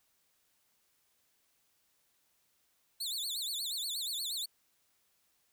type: tone with vibrato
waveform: sawtooth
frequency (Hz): 3930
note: B7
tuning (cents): -9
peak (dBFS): -32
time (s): 3-4.46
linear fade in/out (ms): 10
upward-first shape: sine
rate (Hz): 8.4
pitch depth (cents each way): 230
effects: white hiss -74 dBFS RMS until 5.52 s